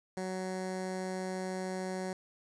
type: tone with notch filter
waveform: 15% pulse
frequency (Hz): 186.4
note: F#3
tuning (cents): +13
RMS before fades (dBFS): -37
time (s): 0.17-2.13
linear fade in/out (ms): 2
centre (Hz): 3000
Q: 1.4
effects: resampled to 22050 Hz